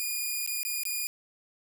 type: tone with dropouts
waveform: 5% pulse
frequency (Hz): 2439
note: D#7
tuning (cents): -35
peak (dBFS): -20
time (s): 0-1.07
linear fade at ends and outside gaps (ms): 0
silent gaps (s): 0.463-0.475 / 0.631-0.651 / 0.834-0.853
effects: none